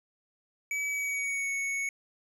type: tone with pitch glide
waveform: square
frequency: 2286 to 2216 Hz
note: D7 to C#7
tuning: -47 to -1 cents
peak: -30 dBFS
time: 0.71-1.89 s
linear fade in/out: 2 ms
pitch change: -54 cents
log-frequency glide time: 0.89-1.51 s
effects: low-pass 11000 Hz 12 dB/octave